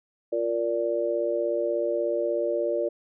sine chord, Bb major, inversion second, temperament just, 349.6 / 466.2 / 582.7 Hz, F4 / Bb4 / D5, +2 / 0 / -14 cents, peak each -29 / -29 / -26 dBFS, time 0.32-2.89 s, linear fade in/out 10 ms, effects none

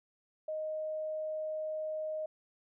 sine tone, 622.3 Hz, D#5, in tune, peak -34 dBFS, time 0.48-2.26 s, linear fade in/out 5 ms, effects none

